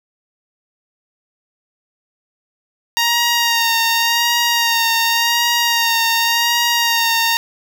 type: tone with vibrato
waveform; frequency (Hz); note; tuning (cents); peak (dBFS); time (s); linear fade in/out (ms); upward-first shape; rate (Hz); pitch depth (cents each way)
10% pulse; 932.3; A#5; 0; -5; 2.97-7.37; 0; sine; 0.89; 28
effects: none